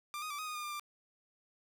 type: tone with pitch steps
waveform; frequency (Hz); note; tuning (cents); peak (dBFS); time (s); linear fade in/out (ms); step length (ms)
sawtooth; 1189 / 1246 / 1165 / 1252 / 1234 / 1212 / 1196 / 1185; D6 / D#6 / D6 / D#6 / D#6 / D#6 / D6 / D6; +21 / +2 / -14 / +10 / -15 / -46 / +31 / +15; -35; 0.14-0.796; 0; 82
effects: none